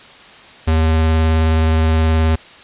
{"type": "tone with vibrato", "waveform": "square", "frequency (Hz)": 79.9, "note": "D#2", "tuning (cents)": 47, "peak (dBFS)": -12, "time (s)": [0.67, 2.36], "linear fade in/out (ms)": 10, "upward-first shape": "sine", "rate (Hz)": 19, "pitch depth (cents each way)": 15, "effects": ["white hiss -40 dBFS RMS until 2.63 s", "resampled to 8000 Hz"]}